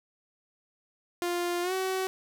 sawtooth tone with pitch glide, 350 to 377.3 Hz, F4 to F#4, +4 to +34 cents, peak -24 dBFS, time 1.22-2.07 s, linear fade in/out 0 ms, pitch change +130 cents, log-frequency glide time 1.62-1.73 s, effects none

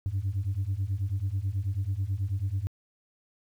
sine beating tone pair, 92.5 / 101.7 Hz, F#2 / G#2, 0 / -36 cents, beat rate 9.2 Hz, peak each -29 / -28 dBFS, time 0.06-2.67 s, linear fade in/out 0 ms, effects tanh soft clip ceiling -23 dBFS + 10-bit

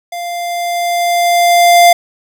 square tone with level ramp, 696 Hz, F5, 6 cents flat, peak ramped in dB -21 to -3 dBFS, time 0.12-1.93 s, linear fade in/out 5 ms, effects none

